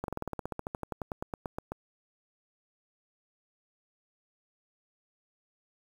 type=slowing click train; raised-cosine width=1 ms; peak=-20 dBFS; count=22; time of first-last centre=0.04-1.72 s; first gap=42 ms; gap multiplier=1.06; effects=8-bit